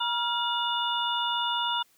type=tone cluster; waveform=sine; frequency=955 / 1394 / 2883 / 3548 Hz; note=A#5 / F6 / F#7 / A7; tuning=+42 / -4 / -46 / +14 cents; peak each=-29 / -33 / -32 / -31 dBFS; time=0-1.83 s; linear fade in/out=10 ms; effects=white hiss -64 dBFS RMS until 1.97 s